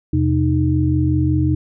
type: tone cluster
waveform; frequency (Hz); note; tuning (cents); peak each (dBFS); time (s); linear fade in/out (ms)
sine; 83.9 / 129.3 / 307.7; E2 / C3 / D#4; +31 / -20 / -19; -18; 0.13-1.55; 5
effects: none